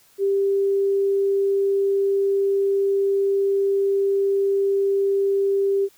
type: tone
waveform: sine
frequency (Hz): 394.7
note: G4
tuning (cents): +12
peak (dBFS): -17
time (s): 0.18-5.89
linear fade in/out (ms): 50
effects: white hiss -56 dBFS RMS until 5.97 s